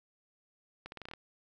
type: accelerating click train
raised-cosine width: 0.3 ms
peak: -28 dBFS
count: 8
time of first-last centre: 0.86-1.136 s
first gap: 61 ms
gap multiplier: 0.85
effects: none